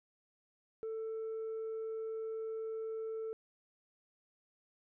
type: tone with tanh clipping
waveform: sine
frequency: 444 Hz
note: A4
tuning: 16 cents sharp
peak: -38 dBFS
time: 0.83-3.33 s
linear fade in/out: 0 ms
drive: 1 dB
effects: none